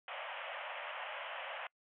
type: band-pass noise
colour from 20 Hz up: pink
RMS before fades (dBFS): -44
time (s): 0.08-1.67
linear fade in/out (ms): 2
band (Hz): 530 to 3200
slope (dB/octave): 96
effects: noise-tail reverb RT60 0.1 s tail -26 dB re dry